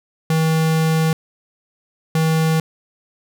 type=tone bursts at uneven times; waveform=square; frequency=160 Hz; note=D#3; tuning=49 cents sharp; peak=-15 dBFS; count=2; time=0.3-1.13 / 2.15-2.6 s; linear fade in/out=2 ms; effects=none